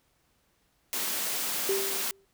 white high-pass noise, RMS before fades -31 dBFS, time 0.93-2.11 s, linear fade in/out 0 ms, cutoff 170 Hz, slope 24 dB/octave
sine tone with exponential decay, 391.5 Hz, G4, 2 cents flat, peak -23 dBFS, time 1.69-2.25 s, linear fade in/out 2 ms, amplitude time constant 120 ms
effects pink hiss -70 dBFS RMS until 2.33 s

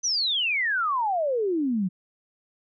sine exponential sweep, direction down, 6180 to 175.5 Hz, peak -22 dBFS, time 0.03-1.89 s, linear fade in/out 20 ms, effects none

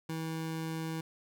25% pulse tone, 161.3 Hz, E3, 37 cents flat, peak -31 dBFS, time 0.09-1.01 s, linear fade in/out 5 ms, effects none

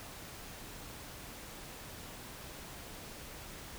silence, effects pink hiss -48 dBFS RMS until 3.78 s

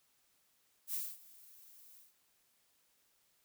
violet noise with ADSR envelope, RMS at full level -37 dBFS, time 0.87-2.14 s, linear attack 69 ms, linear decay 230 ms, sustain -22 dB, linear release 160 ms, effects white hiss -74 dBFS RMS until 3.44 s

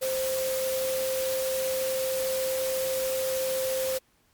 sine tone in noise, 523.3 Hz, C5, in tune, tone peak -26 dBFS, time 0.01-3.99 s, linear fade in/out 20 ms, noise white, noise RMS -34 dBFS, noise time 0.01-3.99 s, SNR +5 dB, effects pink hiss -66 dBFS RMS until 4.33 s + MP3 96 kbps

